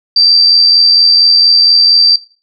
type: tone with amplitude modulation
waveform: sine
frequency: 4681 Hz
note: D8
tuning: 7 cents flat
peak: -3 dBFS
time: 0.16-2.16 s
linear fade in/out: 5 ms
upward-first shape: sine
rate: 84.3 Hz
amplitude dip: 40%
effects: noise-tail reverb RT60 0.4 s tail -18 dB re dry